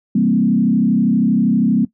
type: tone with frequency modulation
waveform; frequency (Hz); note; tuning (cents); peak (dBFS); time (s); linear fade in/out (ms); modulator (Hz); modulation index
sine; 220.9; A3; +7; -11; 0.15-1.85; 5; 32.6; 1.4
effects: noise-tail reverb RT60 0.1 s tail -18 dB re dry